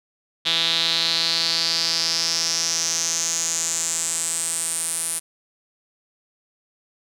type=tone with band-pass filter sweep; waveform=sawtooth; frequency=165.8 Hz; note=E3; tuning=10 cents sharp; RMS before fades=-23 dBFS; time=0.45-5.2 s; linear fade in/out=20 ms; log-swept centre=3600 to 9700 Hz; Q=5.6; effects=none